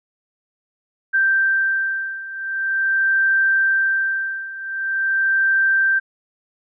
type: beating tone pair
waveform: sine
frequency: 1568 / 1568.44 Hz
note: G6 / G6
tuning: 0 / +1 cents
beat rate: 0.44 Hz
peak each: -21 / -18 dBFS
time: 1.13-6 s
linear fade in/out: 20 ms
effects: none